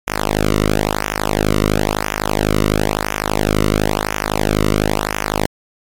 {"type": "tone with flanger", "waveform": "sawtooth", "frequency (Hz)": 51.91, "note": "G#1", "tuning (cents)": 0, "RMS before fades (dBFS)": -17, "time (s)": [0.07, 5.46], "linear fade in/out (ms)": 5, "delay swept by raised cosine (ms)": [0.23, 1.23], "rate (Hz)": 0.98, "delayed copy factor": -0.95, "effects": ["MP3 64 kbps"]}